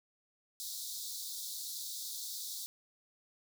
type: high-pass noise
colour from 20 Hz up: pink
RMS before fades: -42 dBFS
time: 0.6-2.66 s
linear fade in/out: 0 ms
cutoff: 3600 Hz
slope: 96 dB/octave
effects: none